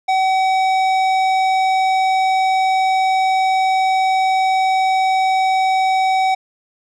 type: tone with tanh clipping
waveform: sine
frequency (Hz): 759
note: F#5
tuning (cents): +44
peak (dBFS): -15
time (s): 0.08-6.35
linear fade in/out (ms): 10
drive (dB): 14
effects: none